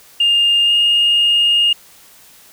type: tone with pitch glide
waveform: sine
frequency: 2816 to 2841 Hz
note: F7 to F7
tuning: +14 to +29 cents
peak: -9 dBFS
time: 0.2-1.73 s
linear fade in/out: 5 ms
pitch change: +15 cents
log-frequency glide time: 0.65-0.72 s
effects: tanh soft clip ceiling -6 dBFS + white hiss -45 dBFS RMS until 2.52 s